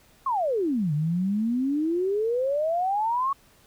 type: exponential two-way sweep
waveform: sine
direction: down then up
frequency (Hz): 1124 to 144.4 to 1124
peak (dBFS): -22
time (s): 0.26-3.33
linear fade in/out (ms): 5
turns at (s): 0.93
effects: pink hiss -58 dBFS RMS until 3.66 s